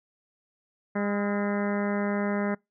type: harmonic tone with a mistuned harmonic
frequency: 203.3 Hz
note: G#3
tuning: 37 cents flat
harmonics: 1 / 2 / 3 / 4 / 5 / 6 / 7 / 8 / 9 / 10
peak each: -27 / -33 / -33 / -39 / -40 / -41 / -41 / -41 / -41 / -42 dBFS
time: 0.95-2.55 s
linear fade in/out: 10 ms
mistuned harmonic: 6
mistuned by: +59 cents
effects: noise-tail reverb RT60 0.2 s tail -26 dB re dry